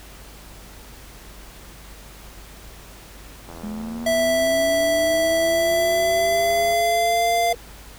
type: click train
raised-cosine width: 1 ms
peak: -25 dBFS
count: 272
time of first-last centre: 3.49-6.732 s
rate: 83.6 Hz
type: linear sweep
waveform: sine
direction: up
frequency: 207.7 to 474.7 Hz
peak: -28 dBFS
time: 3.63-7.55 s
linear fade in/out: 5 ms
type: tone with pitch glide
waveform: square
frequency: 659 to 691.8 Hz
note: E5 to F5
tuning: -1 to -17 cents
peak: -18 dBFS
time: 4.06-7.53 s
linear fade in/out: 5 ms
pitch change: +84 cents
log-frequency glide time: 5.41-7.25 s
effects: added 50 Hz sine -43 dBFS peak until 7.98 s + pink hiss -44 dBFS RMS until 7.98 s

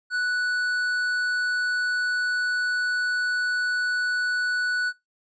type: tone with tanh clipping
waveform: triangle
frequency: 1480 Hz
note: F#6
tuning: in tune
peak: -24 dBFS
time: 0.1-4.93 s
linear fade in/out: 50 ms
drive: 14 dB
effects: noise-tail reverb RT60 0.2 s tail -23 dB re dry + resampled to 16000 Hz

